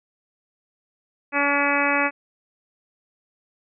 harmonic tone, 284.8 Hz, C#4, 47 cents sharp, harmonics 1 / 2 / 3 / 4 / 5 / 6 / 7 / 8 / 9, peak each -27 / -27 / -27 / -27 / -27 / -27 / -27 / -27 / -27 dBFS, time 1.32-2.11 s, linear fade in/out 50 ms, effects none

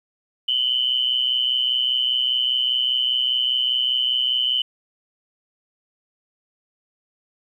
sine tone pair together, 2954 / 3079 Hz, F#7 / G7, -3 / -32 cents, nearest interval minor second, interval 71 cents, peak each -21 dBFS, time 0.48-4.62 s, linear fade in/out 5 ms, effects 9-bit

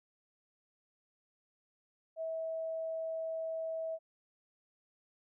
sine tone, 648 Hz, E5, 30 cents flat, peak -35 dBFS, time 2.16-3.99 s, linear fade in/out 50 ms, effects none

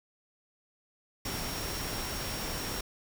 sine tone in noise, 5560 Hz, F8, 9 cents flat, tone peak -42 dBFS, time 1.25-2.81 s, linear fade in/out 5 ms, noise pink, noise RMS -36 dBFS, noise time 1.25-2.81 s, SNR -9 dB, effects none

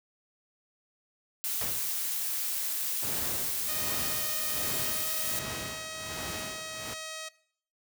blue noise, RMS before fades -32 dBFS, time 1.44-5.39 s, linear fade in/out 0 ms
pink noise with exponential decay, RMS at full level -34 dBFS, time 1.61-2.07 s, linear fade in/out 1 ms, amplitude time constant 100 ms
pink noise with tremolo, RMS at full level -37 dBFS, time 3.02-6.94 s, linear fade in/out 5 ms, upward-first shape sine, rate 1.3 Hz, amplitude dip 80%
5% pulse tone with pitch glide, 620 to 634.5 Hz, D#5 to D#5, -6 to +34 cents, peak -26 dBFS, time 3.68-7.29 s, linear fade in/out 10 ms, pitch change +40 cents, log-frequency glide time 4.44-5.33 s
effects noise-tail reverb RT60 0.6 s tail -19 dB re dry + high-pass 80 Hz 12 dB/octave

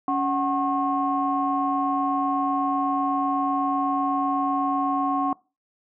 sine tone cluster, 280 / 744 / 1084 Hz, C#4 / F#5 / C#6, +18 / +9 / -39 cents, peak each -25 dBFS, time 0.08-5.33 s, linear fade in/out 2 ms, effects noise-tail reverb RT60 0.3 s tail -23 dB re dry + tanh soft clip ceiling -11 dBFS

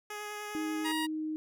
10% pulse tone with vibrato, 418.1 Hz, G#4, 12 cents sharp, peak -30 dBFS, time 0.1-0.92 s, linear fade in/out 5 ms, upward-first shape sine, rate 10 Hz, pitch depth 10 cents each way
sine tone with pitch glide, 313.3 to 310.8 Hz, D#4 to D#4, +12 to -2 cents, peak -32 dBFS, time 0.55-1.36 s, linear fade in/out 0 ms, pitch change -14 cents, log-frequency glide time 0.97-1.24 s
15% pulse tone, 950 Hz, A#5, 33 cents sharp, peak -26 dBFS, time 0.84-1.07 s, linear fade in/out 20 ms
effects none

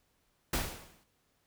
pink noise with exponential decay, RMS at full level -29 dBFS, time 0.53-1.04 s, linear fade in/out 5 ms, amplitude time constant 110 ms, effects pink hiss -74 dBFS RMS until 1.46 s

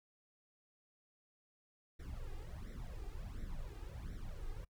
brown noise with flanger, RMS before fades -45 dBFS, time 1.99-4.65 s, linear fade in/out 10 ms, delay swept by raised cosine 0.52 to 2.52 ms, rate 1.4 Hz, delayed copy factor +0.95, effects noise-tail reverb RT60 0.1 s tail -25 dB re dry

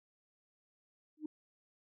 sine tone with exponential growth, 306.4 Hz, D#4, 27 cents flat, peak -33 dBFS, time 1.17-1.26 s, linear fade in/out 5 ms, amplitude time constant 18 ms, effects tanh soft clip ceiling -30 dBFS

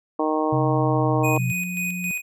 harmonic tone, 155.2 Hz, D#3, 4 cents flat, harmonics 2 / 3 / 4 / 5 / 6 / 7, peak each -24 / -26 / -27 / -28 / -29 / -29 dBFS, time 0.19-1.38 s, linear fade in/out 5 ms
sine tone with pitch glide, 132.6 to 126.9 Hz, C3 to B2, +23 to +47 cents, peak -21 dBFS, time 0.52-1.52 s, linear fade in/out 10 ms, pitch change -76 cents, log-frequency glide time 0.64-1.2 s
square tone with tremolo, 2489 Hz, D#7, in tune, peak -25 dBFS, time 1.23-2.22 s, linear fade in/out 20 ms, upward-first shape square, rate 3.7 Hz, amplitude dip 50%
sine tone, 179.7 Hz, F3, 50 cents sharp, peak -28 dBFS, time 1.39-2.11 s, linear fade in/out 0 ms
effects none

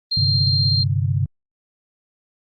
sine tone, 4186 Hz, C8, in tune, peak -18 dBFS, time 0.11-0.84 s, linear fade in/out 10 ms
sine chord, G suspended fourth, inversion none, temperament equal, 98 / 130.81 / 146.83 Hz, G2 / C3 / D3, 0 / 0 / 0 cents, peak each -20 / -21 / -24 dBFS, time 0.17-1.26 s, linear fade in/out 5 ms
effects Opus 32 kbps

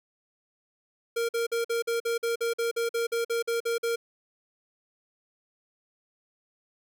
square tone bursts, 465.1 Hz, A#4, 4 cents flat, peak -26 dBFS, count 16, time 1.16-3.96 s, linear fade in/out 10 ms, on 130 ms, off 48 ms, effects none

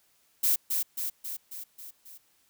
violet noise with echo, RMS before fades -24 dBFS, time 0.43-0.56 s, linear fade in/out 10 ms, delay 270 ms, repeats 6, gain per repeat -4 dB, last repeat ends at 2.18 s, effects white hiss -67 dBFS RMS until 2.49 s

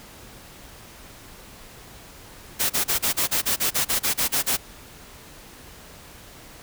white noise bursts, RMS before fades -22 dBFS, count 14, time 2.59-4.572 s, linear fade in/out 20 ms, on 110 ms, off 34 ms, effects pink hiss -45 dBFS RMS until 6.62 s

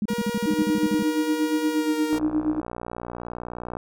sine tone bursts, 209.1 Hz, G#3, 12 cents sharp, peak -21 dBFS, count 13, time 0.02-1.027 s, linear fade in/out 2 ms, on 35 ms, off 46 ms
sawtooth tone with pitch glide, 475.9 to 466.9 Hz, A#4 to A#4, +36 to +3 cents, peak -24 dBFS, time 0.08-2.19 s, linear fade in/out 10 ms, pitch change -33 cents, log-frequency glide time 1.71-1.96 s
sine tone with tremolo, 306.8 Hz, D#4, 24 cents flat, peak -18 dBFS, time 0.46-2.61 s, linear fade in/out 20 ms, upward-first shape sine, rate 8.5 Hz, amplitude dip 75%
click train, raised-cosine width 1 ms, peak -19 dBFS, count 99, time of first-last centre 2.13-3.769 s, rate 59.8 Hz
effects none

